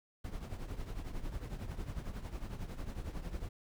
brown noise with tremolo, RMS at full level -38 dBFS, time 0.24-3.49 s, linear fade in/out 5 ms, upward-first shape triangle, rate 11 Hz, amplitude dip 75%, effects none

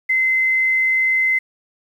sine tone, 2059 Hz, C7, 28 cents flat, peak -14 dBFS, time 0.09-1.39 s, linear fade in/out 10 ms, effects 8-bit

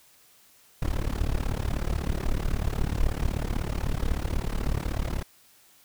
brown noise with amplitude modulation, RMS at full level -23 dBFS, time 0.82-5.23 s, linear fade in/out 5 ms, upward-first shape sine, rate 36.2 Hz, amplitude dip 95%, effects white hiss -58 dBFS RMS until 5.84 s

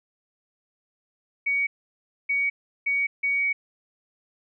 sine tone bursts at uneven times, 2249 Hz, C#7, 24 cents sharp, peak -21 dBFS, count 4, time 1.46-1.67 / 2.29-2.5 / 2.86-3.07 / 3.23-3.53 s, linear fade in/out 10 ms, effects none

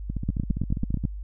two click trains, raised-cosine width 5 ms, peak -12 / -17 dBFS, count 8 / 15, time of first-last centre 0.29-1.052 / 0.1-1.04 s, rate 9.19 / 14.9 Hz, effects added 50 Hz sine -32 dBFS peak until 1.23 s

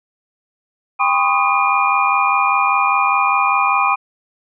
sine tone cluster, 798 / 1012 / 1097 / 1242 / 2426 Hz, G5 / B5 / C#6 / D#6 / D#7, +31 / +42 / -18 / -3 / -44 cents, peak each -19 dBFS, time 0.99-3.96 s, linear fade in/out 20 ms, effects none

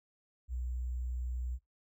sine tone with sample-and-hold, 61.74 Hz, B1, in tune, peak -34 dBFS, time 0.48-1.59 s, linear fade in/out 50 ms, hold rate 7350 Hz, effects noise-tail reverb RT60 0.2 s tail -22 dB re dry

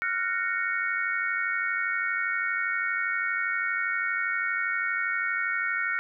sine chord, Gb major seventh, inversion third, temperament just, 1387.5 / 1480 / 1850 / 2220 Hz, F6 / Gb6 / Bb6 / Db7, -12 / 0 / -14 / +2 cents, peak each -31 dBFS, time 0.02-5.99 s, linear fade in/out 0 ms, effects none

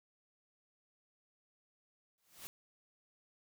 white noise with exponential growth, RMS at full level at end -45 dBFS, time 2.18-2.47 s, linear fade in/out 0 ms, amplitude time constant 62 ms, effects none

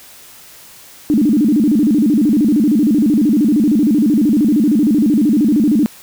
sine tone with vibrato, 256.1 Hz, C4, 37 cents flat, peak -9 dBFS, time 1.1-5.86 s, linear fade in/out 0 ms, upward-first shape square, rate 13 Hz, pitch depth 270 cents each way, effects white hiss -40 dBFS RMS until 6.02 s

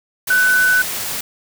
sine tone in noise, 1499 Hz, F#6, 22 cents sharp, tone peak -11 dBFS, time 0.3-0.82 s, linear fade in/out 5 ms, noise white, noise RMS -24 dBFS, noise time 0.27-1.21 s, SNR +10 dB, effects none

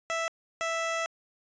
15% pulse tone bursts at uneven times, 659.3 Hz, E5, in tune, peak -22 dBFS, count 2, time 0.1-0.28 / 0.61-1.06 s, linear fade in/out 0 ms, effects resampled to 16000 Hz

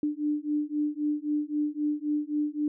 sine beating tone pair, 295.9 / 299.7 Hz, D4 / D4, +13 / +35 cents, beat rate 3.8 Hz, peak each -29 dBFS, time 0.03-2.68 s, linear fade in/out 2 ms, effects none

